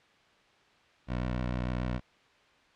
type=tone with vibrato; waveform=15% pulse; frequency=61.7 Hz; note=B1; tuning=1 cent flat; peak=-24 dBFS; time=1.07-2.01 s; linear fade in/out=50 ms; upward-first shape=sine; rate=6.8 Hz; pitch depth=29 cents each way; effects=white hiss -62 dBFS RMS until 2.75 s + low-pass 3000 Hz 12 dB/octave